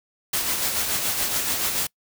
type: noise with tremolo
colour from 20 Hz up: white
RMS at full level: -23 dBFS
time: 0.33-1.87 s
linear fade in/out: 5 ms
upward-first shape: sine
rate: 7 Hz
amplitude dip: 40%
effects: noise-tail reverb RT60 0.1 s tail -25 dB re dry